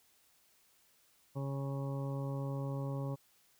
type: harmonic tone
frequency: 137.8 Hz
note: C#3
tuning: 10 cents flat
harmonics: 1 / 2 / 3 / 4 / 6 / 7 / 8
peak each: -36 / -44 / -48 / -45 / -53 / -54 / -53 dBFS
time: 1.35-3.16 s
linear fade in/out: 20 ms
effects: white hiss -69 dBFS RMS until 3.59 s